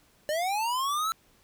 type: linear sweep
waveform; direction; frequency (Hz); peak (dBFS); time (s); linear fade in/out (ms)
square; up; 587.3 to 1340; -27; 0.29-1.12; 0
effects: pink hiss -63 dBFS RMS until 1.43 s